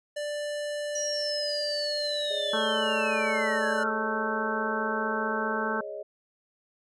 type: tone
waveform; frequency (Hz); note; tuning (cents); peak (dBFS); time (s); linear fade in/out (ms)
square; 589; D5; +5; -31; 0.16-3.84; 10
type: linear sweep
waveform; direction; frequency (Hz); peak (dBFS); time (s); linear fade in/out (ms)
sine; down; 5800 to 1306; -30; 0.95-3.91; 5
type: chord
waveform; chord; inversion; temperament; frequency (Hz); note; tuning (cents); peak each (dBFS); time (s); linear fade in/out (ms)
sine; Ab suspended fourth; none; equal; 415.3 / 554.4 / 622.3; Ab4 / Db5 / Eb5; 0 / 0 / 0; -40 / -40 / -37; 2.3-6.03; 10
type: harmonic tone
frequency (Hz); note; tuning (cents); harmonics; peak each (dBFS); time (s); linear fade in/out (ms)
220; A3; 0; 1 / 2 / 4 / 5 / 6 / 7; -34 / -34 / -34 / -36 / -35 / -32; 2.53-5.81; 5
effects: resampled to 24000 Hz